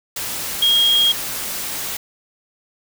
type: tone in noise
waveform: sine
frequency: 3259 Hz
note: G#7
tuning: 33 cents flat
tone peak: -12 dBFS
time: 0.62-1.12 s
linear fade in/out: 5 ms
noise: white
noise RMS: -26 dBFS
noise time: 0.16-1.97 s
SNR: +11 dB
effects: none